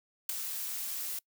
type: noise with ADSR envelope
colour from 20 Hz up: blue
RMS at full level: -28 dBFS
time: 0.29-1.19 s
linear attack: 4 ms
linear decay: 9 ms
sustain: -9 dB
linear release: 4 ms
effects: noise-tail reverb RT60 0.1 s tail -24 dB re dry